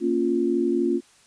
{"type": "chord", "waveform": "sine", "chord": "Bb minor", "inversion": "none", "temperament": "equal", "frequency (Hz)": [233.1, 277.2, 349.2], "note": ["Bb3", "Db4", "F4"], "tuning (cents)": [0, 0, 0], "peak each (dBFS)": [-26, -25, -22], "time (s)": [0, 1.01], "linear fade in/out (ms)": 50, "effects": ["white hiss -56 dBFS RMS until 1.26 s", "resampled to 22050 Hz"]}